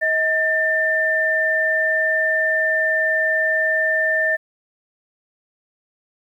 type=tone pair together; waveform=sine; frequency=634 / 1789.7 Hz; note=D#5 / A6; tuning=+32 / +29 cents; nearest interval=octave + tritone; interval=1797 cents; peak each=-22 / -17 dBFS; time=0.01-4.37 s; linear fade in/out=20 ms; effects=9-bit